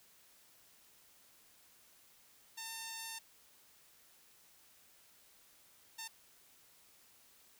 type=tone bursts at uneven times; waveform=5% pulse; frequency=903 Hz; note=A5; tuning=45 cents sharp; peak=-31 dBFS; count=2; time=2.57-3.19 / 5.98-6.08 s; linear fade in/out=10 ms; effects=white hiss -65 dBFS RMS until 7.59 s